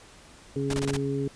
harmonic tone, 138.59 Hz, C#3, in tune, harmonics 1 / 2 / 3, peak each -30 / -30 / -30 dBFS, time 0.56-1.28 s, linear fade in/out 2 ms
pink noise bursts, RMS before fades -31 dBFS, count 5, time 0.7-0.968 s, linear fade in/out 2 ms, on 36 ms, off 22 ms
effects pink hiss -51 dBFS RMS until 1.35 s + resampled to 22050 Hz

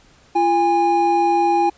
triangle tone pair together, 342.6 / 817 Hz, F4 / G#5, -33 / -29 cents, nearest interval octave + minor third, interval 1504 cents, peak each -17 / -13 dBFS, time 0.35-1.7 s, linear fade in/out 10 ms, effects pink hiss -52 dBFS RMS until 1.77 s + resampled to 16000 Hz

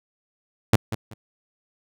sawtooth tone with echo, 110 Hz, A2, in tune, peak -8 dBFS, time 0.73-0.76 s, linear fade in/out 5 ms, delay 190 ms, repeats 2, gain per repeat -13 dB, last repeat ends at 1.14 s, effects none

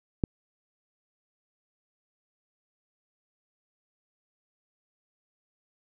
click, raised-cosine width 3 ms, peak -11 dBFS, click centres 0.238 s, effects none

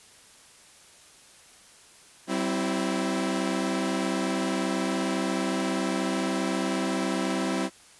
sawtooth chord, C major, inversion second, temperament equal with one note detuned, 191.96 / 261.6 / 329.6 Hz, G3 / C4 / E4, -36 / 0 / 0 cents, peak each -26 dBFS, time 2.27-7.7 s, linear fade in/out 50 ms, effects white hiss -53 dBFS RMS until 7.99 s + resampled to 24000 Hz

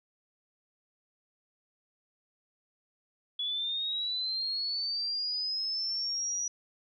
sine linear sweep, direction up, 3386 to 5840 Hz, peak -30 dBFS, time 3.39-6.48 s, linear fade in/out 5 ms, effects none

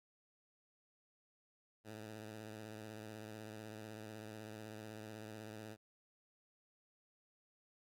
10% pulse tone with vibrato, 108.4 Hz, A2, 25 cents flat, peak -40 dBFS, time 1.84-5.77 s, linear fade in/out 50 ms, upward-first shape sine, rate 16 Hz, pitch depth 47 cents each way, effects none

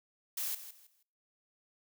blue noise with echo, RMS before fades -36 dBFS, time 0.37-0.55 s, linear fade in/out 5 ms, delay 160 ms, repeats 3, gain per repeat -12 dB, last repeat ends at 1.03 s, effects noise-tail reverb RT60 0.6 s tail -25 dB re dry

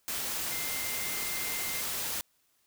sine tone in noise, 2093 Hz, C7, in tune, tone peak -40 dBFS, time 0.51-1.81 s, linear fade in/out 0 ms, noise white, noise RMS -34 dBFS, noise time 0.08-2.21 s, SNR -9 dB, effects white hiss -71 dBFS RMS until 2.66 s

